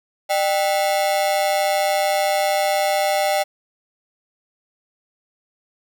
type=ring-modulated tone; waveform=45% pulse; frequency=692 Hz; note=F5; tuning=16 cents flat; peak=-14 dBFS; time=0.29-3.44 s; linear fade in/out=20 ms; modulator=89.8 Hz; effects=9-bit